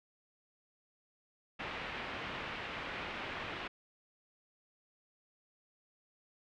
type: low-pass noise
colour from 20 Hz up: white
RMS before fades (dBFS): -42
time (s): 1.59-3.68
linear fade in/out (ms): 10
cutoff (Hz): 2800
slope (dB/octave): 24
effects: none